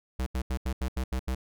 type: tone bursts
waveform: square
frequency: 64 Hz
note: C2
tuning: 38 cents flat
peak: -28 dBFS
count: 8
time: 0.19-1.349 s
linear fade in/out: 5 ms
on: 74 ms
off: 81 ms
effects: none